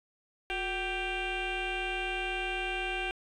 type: tone with frequency modulation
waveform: sine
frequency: 1568 Hz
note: G6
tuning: in tune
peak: -29 dBFS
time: 0.5-3.11 s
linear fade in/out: 0 ms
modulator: 402 Hz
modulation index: 3.6
effects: tanh soft clip ceiling -28 dBFS